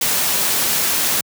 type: noise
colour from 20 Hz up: white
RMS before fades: -18 dBFS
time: 0.01-1.21 s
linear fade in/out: 5 ms
effects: high-pass 100 Hz 12 dB/octave